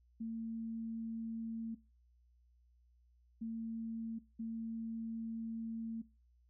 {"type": "tone bursts at uneven times", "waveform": "sine", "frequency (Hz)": 226.2, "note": "A3", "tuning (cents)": 48, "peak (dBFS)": -38, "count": 3, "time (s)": [[0.2, 1.75], [3.41, 4.19], [4.39, 6.02]], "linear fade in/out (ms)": 10, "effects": ["noise-tail reverb RT60 0.3 s tail -20 dB re dry", "added 60 Hz sine -66 dBFS peak until 6.49 s"]}